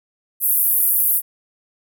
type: band-pass noise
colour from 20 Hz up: pink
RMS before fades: -17 dBFS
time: 0.4-1.22 s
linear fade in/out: 50 ms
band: 11000 to 16000 Hz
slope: 48 dB/octave
effects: none